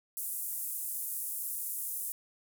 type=band-pass noise; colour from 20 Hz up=white; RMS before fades=-37 dBFS; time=0.17-2.12 s; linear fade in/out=0 ms; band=9300 to 16000 Hz; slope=24 dB/octave; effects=none